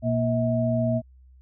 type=tone cluster; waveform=sine; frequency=120.4 / 234.3 / 641 Hz; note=B2 / A#3 / E5; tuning=-44 / +9 / -49 cents; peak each=-25 dBFS; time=0.02-1.02 s; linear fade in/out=50 ms; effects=added 64 Hz sine -49 dBFS peak until 1.41 s